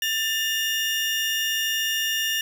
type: tone pair together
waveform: 35% pulse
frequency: 1782 / 2841 Hz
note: A6 / F7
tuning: +22 / +29 cents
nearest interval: minor sixth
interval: 807 cents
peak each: -25 / -23 dBFS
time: 0.02-2.41 s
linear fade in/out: 2 ms
effects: none